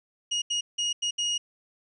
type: tone bursts at uneven times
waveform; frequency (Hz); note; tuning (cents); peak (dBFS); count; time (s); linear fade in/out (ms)
30% pulse; 2877; F#7; -49; -22; 5; 0.31-0.42 / 0.5-0.61 / 0.78-0.93 / 1.02-1.11 / 1.18-1.38; 10
effects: resampled to 22050 Hz